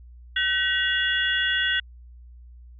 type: tone cluster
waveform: sine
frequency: 1520 / 1911 / 2835 / 3373 Hz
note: F#6 / A#6 / F7 / G#7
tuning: +46 / +43 / +25 / +26 cents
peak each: -25 / -26 / -28 / -27 dBFS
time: 0.36-1.8 s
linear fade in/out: 5 ms
effects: added 60 Hz sine -43 dBFS peak until 2.79 s